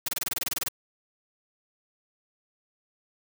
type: noise bursts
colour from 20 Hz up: white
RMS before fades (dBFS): -28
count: 13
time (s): 0.06-0.685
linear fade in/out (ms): 5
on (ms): 25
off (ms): 25
effects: none